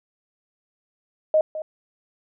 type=tone with echo; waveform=sine; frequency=623 Hz; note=D#5; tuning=2 cents sharp; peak=-14 dBFS; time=1.34-1.41 s; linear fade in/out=2 ms; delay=210 ms; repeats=1; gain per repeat=-13 dB; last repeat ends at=1.62 s; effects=none